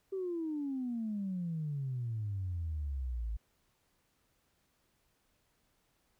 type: exponential sweep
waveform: sine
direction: down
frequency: 392 to 52.6 Hz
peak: -33 dBFS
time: 0.12-3.37 s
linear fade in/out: 10 ms
effects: tanh soft clip ceiling -29 dBFS + pink hiss -75 dBFS RMS until 6.19 s